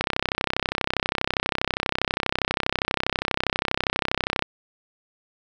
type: click train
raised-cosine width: 0.3 ms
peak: -5 dBFS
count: 144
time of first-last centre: 0.01-4.424 s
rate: 32.4 Hz
effects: none